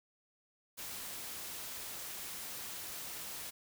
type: noise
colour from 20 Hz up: white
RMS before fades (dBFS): -44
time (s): 0.77-3.51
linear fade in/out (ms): 20
effects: none